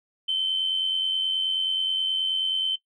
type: tone with amplitude modulation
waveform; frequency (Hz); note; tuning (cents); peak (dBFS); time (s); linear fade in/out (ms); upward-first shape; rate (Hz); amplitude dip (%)
sine; 3083; G7; -29; -19; 0.28-2.76; 10; sine; 89.4; 50
effects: noise-tail reverb RT60 0.1 s tail -19 dB re dry + tanh soft clip ceiling -16 dBFS